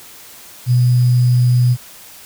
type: tone with sample-and-hold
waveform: sine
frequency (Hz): 123.47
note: B2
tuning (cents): 0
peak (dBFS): -9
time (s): 0.66-1.77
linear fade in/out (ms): 50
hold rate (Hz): 4900
effects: white hiss -39 dBFS RMS until 2.25 s